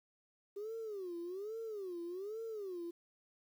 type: tone with vibrato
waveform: sine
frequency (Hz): 393.5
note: G4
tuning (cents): +7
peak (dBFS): -39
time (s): 0.56-2.91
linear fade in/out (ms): 10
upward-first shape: sine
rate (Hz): 1.2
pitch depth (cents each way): 250
effects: tanh soft clip ceiling -37 dBFS + 11-bit